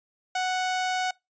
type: tone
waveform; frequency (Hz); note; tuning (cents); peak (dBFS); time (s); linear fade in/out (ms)
sawtooth; 740; F#5; 0; -21; 0.35-1.11; 5
effects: noise-tail reverb RT60 0.2 s tail -24 dB re dry + resampled to 16000 Hz